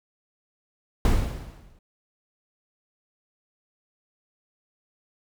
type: noise with exponential decay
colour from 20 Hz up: brown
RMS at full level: -17 dBFS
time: 1.05-1.79 s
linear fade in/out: 2 ms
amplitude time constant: 160 ms
effects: none